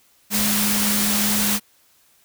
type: tone in noise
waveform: sine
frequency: 207.7 Hz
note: G#3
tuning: in tune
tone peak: -23 dBFS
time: 0.3-1.6 s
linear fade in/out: 50 ms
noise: white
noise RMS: -21 dBFS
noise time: 0.3-1.6 s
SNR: -5 dB
effects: white hiss -58 dBFS RMS until 2.24 s